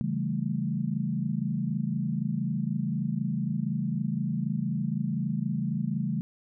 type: chord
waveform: sine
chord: A dominant seventh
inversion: first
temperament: equal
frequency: 138.59 / 164.81 / 196 / 220 Hz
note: C#3 / E3 / G3 / A3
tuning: 0 / 0 / 0 / 0 cents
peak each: -32 dBFS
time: 0.01-6.21 s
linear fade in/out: 0 ms
effects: none